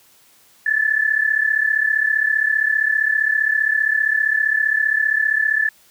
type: tone pair together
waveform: sine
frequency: 1725 / 1760.2 Hz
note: A6 / A6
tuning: -35 / 0 cents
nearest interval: unison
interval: 35 cents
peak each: -18 dBFS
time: 0.66-5.69 s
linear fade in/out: 5 ms
effects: white hiss -53 dBFS RMS until 5.9 s + high-pass 60 Hz 12 dB/octave